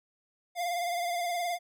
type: tone with vibrato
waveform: square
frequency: 698.5 Hz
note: F5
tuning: in tune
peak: -30 dBFS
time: 0.55-1.59 s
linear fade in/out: 50 ms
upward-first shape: triangle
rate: 19 Hz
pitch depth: 52 cents each way
effects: none